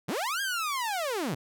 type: linear two-way sweep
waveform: sawtooth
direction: up then down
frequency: 113 to 1640 to 113 Hz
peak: -25 dBFS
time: 0.08-1.35 s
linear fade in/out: 10 ms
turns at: 0.41 s
effects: none